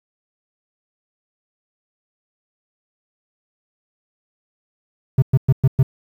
triangle tone bursts, 131.8 Hz, C3, 13 cents sharp, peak -7 dBFS, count 5, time 5.18-5.83 s, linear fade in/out 5 ms, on 42 ms, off 110 ms, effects 8-bit

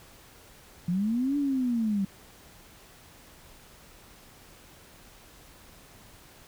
sine linear two-way sweep, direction up then down, 167.7 to 291.1 to 190.6 Hz, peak -24 dBFS, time 0.88-2.05 s, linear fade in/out 5 ms, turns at 1.37 s, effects pink hiss -53 dBFS RMS until 6.47 s

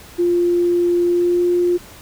sine tone with pitch glide, 349.2 to 352.6 Hz, F4 to F4, 0 to +17 cents, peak -13 dBFS, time 0.18-1.78 s, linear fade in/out 20 ms, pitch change +17 cents, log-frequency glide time 1.05-1.46 s, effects pink hiss -41 dBFS RMS until 2.01 s

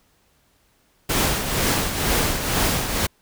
pink noise with tremolo, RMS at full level -19 dBFS, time 1.09-3.07 s, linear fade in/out 10 ms, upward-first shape triangle, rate 2.1 Hz, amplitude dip 60%, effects pink hiss -62 dBFS RMS until 3.21 s

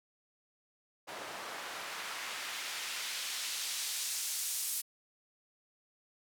white noise with band-pass filter sweep, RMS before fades -39 dBFS, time 1.07-4.82 s, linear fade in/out 20 ms, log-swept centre 700 to 9700 Hz, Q 0.75, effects none

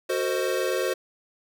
square chord, C half-diminished seventh, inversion second, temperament equal with one note detuned, 370 / 455 / 523.3 / 622.3 Hz, Gb4 / Bb4 / C5 / Eb5, 0 / -42 / 0 / 0 cents, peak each -29 / -32 / -28 / -34 dBFS, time 0.09-0.94 s, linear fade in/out 10 ms, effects none

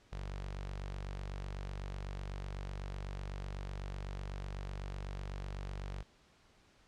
sawtooth tone with notch filter, 48 Hz, G1, 36 cents flat, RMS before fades -42 dBFS, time 0.12-6.03 s, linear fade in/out 10 ms, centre 270 Hz, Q 1.4, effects pink hiss -66 dBFS RMS until 6.87 s + low-pass 6000 Hz 12 dB/octave

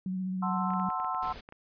sine tone with vibrato, 186.4 Hz, F#3, 13 cents sharp, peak -30 dBFS, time 0.06-0.89 s, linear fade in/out 2 ms, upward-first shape triangle, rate 15 Hz, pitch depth 29 cents each way
sine chord, F# half-diminished seventh, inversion none, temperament equal with one note detuned, 740 / 887.1 / 1046.5 / 1318.5 Hz, F#5 / A5 / C6 / E6, 0 / +14 / 0 / 0 cents, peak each -35 / -37 / -33 / -35 dBFS, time 0.42-1.33 s, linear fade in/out 10 ms
clicks, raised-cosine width 0.5 ms, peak -32 dBFS, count 12, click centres 0.705 / 0.736 / 0.798 / 0.902 / 1 / 1.046 / 1.147 / 1.274 / 1.304 / 1.359 / 1.489 / 1.524 s
pink noise, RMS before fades -45 dBFS, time 1.22-1.41 s, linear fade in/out 10 ms
effects resampled to 11025 Hz

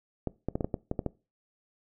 clicks, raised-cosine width 2 ms, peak -16 dBFS, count 9, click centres 0.273 / 0.486 / 0.555 / 0.608 / 0.645 / 0.742 / 0.914 / 0.992 / 1.063 s, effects noise-tail reverb RT60 0.3 s tail -21 dB re dry

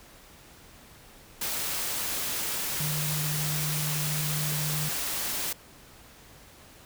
sine tone in noise, 150.7 Hz, D3, 45 cents sharp, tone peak -30 dBFS, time 2.8-4.89 s, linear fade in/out 5 ms, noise white, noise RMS -31 dBFS, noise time 1.41-5.53 s, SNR -2 dB, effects pink hiss -52 dBFS RMS until 6.85 s

